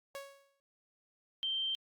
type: tone with exponential decay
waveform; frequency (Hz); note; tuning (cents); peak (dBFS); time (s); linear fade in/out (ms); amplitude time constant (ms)
sawtooth; 554.4; C#5; 0; -36; 0.15-0.6; 0; 96
type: tone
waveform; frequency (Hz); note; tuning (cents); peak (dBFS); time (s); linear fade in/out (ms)
sine; 3137; G7; +1; -32; 1.43-1.75; 0
effects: Opus 48 kbps